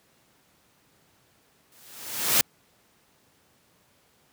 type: noise with exponential growth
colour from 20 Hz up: white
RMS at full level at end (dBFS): -18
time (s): 1.72-2.41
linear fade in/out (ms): 1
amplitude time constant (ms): 150
effects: pink hiss -63 dBFS RMS until 4.32 s + high-pass 100 Hz 12 dB/octave